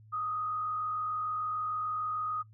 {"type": "tone with frequency modulation", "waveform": "sine", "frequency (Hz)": 1244.5, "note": "D#6", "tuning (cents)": 0, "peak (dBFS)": -31, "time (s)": [0.12, 2.43], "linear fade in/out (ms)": 20, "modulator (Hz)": 46.7, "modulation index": 0.47, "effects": ["noise-tail reverb RT60 0.1 s tail -20 dB re dry", "added 108 Hz sine -53 dBFS peak until 2.53 s"]}